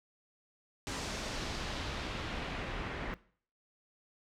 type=noise with low-pass filter sweep; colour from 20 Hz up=pink; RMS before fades=-39 dBFS; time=0.87-3.14 s; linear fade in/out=0 ms; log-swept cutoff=7000 to 2100 Hz; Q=1.1; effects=noise-tail reverb RT60 0.5 s tail -19 dB re dry